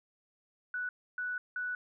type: tone bursts at uneven times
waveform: sine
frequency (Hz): 1480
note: F#6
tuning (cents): 0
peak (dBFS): -33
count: 3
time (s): 0.74-0.89 / 1.18-1.38 / 1.56-1.75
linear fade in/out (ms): 2
effects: none